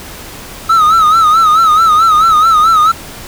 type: tone with vibrato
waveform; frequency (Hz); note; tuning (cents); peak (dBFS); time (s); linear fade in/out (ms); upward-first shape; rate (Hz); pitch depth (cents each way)
triangle; 1283; E6; -47; -3; 0.69-2.92; 10; sine; 4.6; 89
effects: pink hiss -29 dBFS RMS until 3.27 s